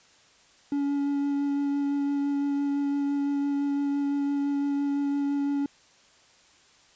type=tone with vibrato; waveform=triangle; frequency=283 Hz; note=C#4; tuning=36 cents sharp; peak=-22 dBFS; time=0.72-5.66 s; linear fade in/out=2 ms; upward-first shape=sine; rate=5.9 Hz; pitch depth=10 cents each way; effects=white hiss -58 dBFS RMS until 6.95 s + resampled to 16000 Hz